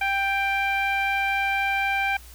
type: tone with low-pass filter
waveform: sawtooth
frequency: 787 Hz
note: G5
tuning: 7 cents sharp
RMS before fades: -24 dBFS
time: 0.01-2.17 s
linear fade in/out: 5 ms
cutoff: 2300 Hz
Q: 3.6
effects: added 60 Hz sine -44 dBFS peak until 2.34 s + white hiss -49 dBFS RMS until 2.34 s